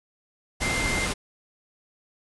sine tone in noise, 2093 Hz, C7, in tune, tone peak -27 dBFS, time 0.61-1.07 s, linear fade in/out 20 ms, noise pink, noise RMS -27 dBFS, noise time 0.6-1.14 s, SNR -3 dB, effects resampled to 24000 Hz

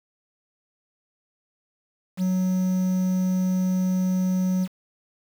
triangle tone with quantisation, 185 Hz, F#3, in tune, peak -18 dBFS, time 2.17-4.68 s, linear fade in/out 50 ms, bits 7, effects none

